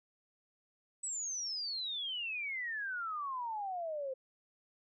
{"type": "exponential sweep", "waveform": "sine", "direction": "down", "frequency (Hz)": [8050, 514], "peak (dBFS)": -36, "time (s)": [1.03, 4.14], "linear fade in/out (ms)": 10, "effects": []}